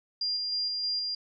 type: tone with tremolo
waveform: sine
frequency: 4800 Hz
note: D8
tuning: 37 cents sharp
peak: -27 dBFS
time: 0.21-1.15 s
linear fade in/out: 5 ms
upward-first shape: square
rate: 3.2 Hz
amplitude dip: 25%
effects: none